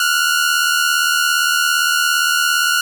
sawtooth tone pair together, 1384 / 1461.5 Hz, F6 / F#6, -16 / -22 cents, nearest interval minor second, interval 94 cents, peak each -14 / -12 dBFS, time 0-2.81 s, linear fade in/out 2 ms, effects none

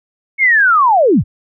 sine linear sweep, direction down, 2217 to 51.91 Hz, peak -7 dBFS, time 0.38-1.24 s, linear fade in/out 50 ms, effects none

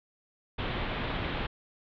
pink low-pass noise, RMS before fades -33 dBFS, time 0.58-1.47 s, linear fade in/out 10 ms, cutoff 3700 Hz, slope 48 dB/octave, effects none

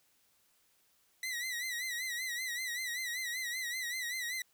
sawtooth tone with vibrato, 1975.5 Hz, B6, in tune, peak -32 dBFS, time 1.23-4.42 s, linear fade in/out 2 ms, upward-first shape sine, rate 5.2 Hz, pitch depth 90 cents each way, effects white hiss -71 dBFS RMS until 4.53 s

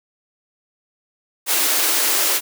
white high-pass noise, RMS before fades -18 dBFS, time 1.46-2.41 s, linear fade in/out 50 ms, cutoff 270 Hz, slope 96 dB/octave, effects none

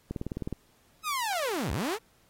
click train, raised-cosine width 3 ms, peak -20 dBFS, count 9, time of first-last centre 0.11-0.527 s, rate 19.2 Hz
sawtooth linear two-way sweep, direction down then up, 1301 to 55 to 476.6 Hz, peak -25 dBFS, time 1.03-1.99 s, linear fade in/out 50 ms, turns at 1.72 s
effects pink hiss -65 dBFS RMS until 2.29 s + AAC 48 kbps

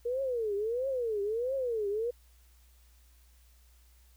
sine tone with vibrato, 466.2 Hz, A#4, in tune, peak -29 dBFS, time 0.05-2.11 s, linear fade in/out 10 ms, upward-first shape triangle, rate 1.5 Hz, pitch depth 290 cents each way, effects added 60 Hz sine -58 dBFS peak until 4.16 s + white hiss -67 dBFS RMS until 4.16 s

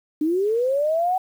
sine linear sweep, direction up, 293.7 to 760 Hz, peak -18 dBFS, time 0.21-1.18 s, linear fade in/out 5 ms, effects 8-bit

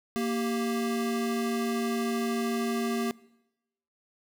square tone pair together, 232.6 / 392 Hz, A#3 / G4, -4 / 0 cents, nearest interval major sixth, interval 904 cents, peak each -29 / -33 dBFS, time 0.16-3.11 s, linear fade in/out 0 ms, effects noise-tail reverb RT60 0.9 s tail -22 dB re dry

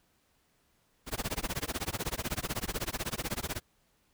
pink noise with tremolo, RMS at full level -32 dBFS, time 1.06-3.61 s, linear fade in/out 50 ms, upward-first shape sine, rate 16 Hz, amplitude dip 100%, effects pink hiss -71 dBFS RMS until 4.13 s

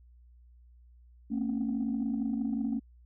sine tone cluster, 224.2 / 250.2 / 259.9 / 275.3 Hz, A3 / B3 / C4 / C#4, +33 / +23 / -11 / -12 cents, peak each -30 / -39 / -39 / -32 dBFS, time 1.3-2.8 s, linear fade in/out 20 ms, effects tanh soft clip ceiling -23 dBFS + added 60 Hz sine -54 dBFS peak until 3.05 s

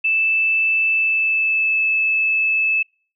sine tone with pitch glide, 2637 to 2614 Hz, E7 to E7, 0 to -15 cents, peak -15 dBFS, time 0.04-2.83 s, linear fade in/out 10 ms, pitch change -15 cents, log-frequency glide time 0.91-1.81 s, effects noise-tail reverb RT60 0.4 s tail -26 dB re dry

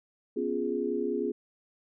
sine chord, C# dominant seventh, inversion third, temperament equal, 246.9 / 277.2 / 349.2 / 415.3 Hz, B3 / C#4 / E#4 / G#4, 0 / 0 / 0 / 0 cents, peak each -34 / -35 / -33 / -31 dBFS, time 0.36-1.32 s, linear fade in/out 10 ms, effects none

